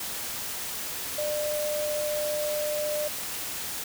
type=tone in noise; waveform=sine; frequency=599 Hz; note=D5; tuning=34 cents sharp; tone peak=-27 dBFS; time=1.18-3.08 s; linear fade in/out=5 ms; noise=white; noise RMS=-34 dBFS; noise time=0-3.84 s; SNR=+4 dB; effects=none